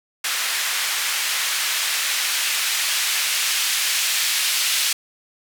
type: noise with band-pass filter sweep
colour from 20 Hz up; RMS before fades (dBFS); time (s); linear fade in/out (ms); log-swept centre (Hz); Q
blue; -22; 0.24-4.93; 5; 1700 to 2700; 0.89
effects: none